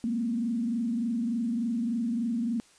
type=tone with frequency modulation; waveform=sine; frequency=233.1 Hz; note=A#3; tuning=in tune; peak=-26 dBFS; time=0.04-2.6 s; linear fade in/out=0 ms; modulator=23.4 Hz; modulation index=0.75; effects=white hiss -59 dBFS RMS until 2.78 s + resampled to 22050 Hz